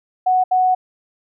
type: tone bursts at uneven times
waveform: sine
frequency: 740 Hz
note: F#5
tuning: in tune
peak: -12 dBFS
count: 2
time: 0.26-0.44 / 0.51-0.75 s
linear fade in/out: 10 ms
effects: none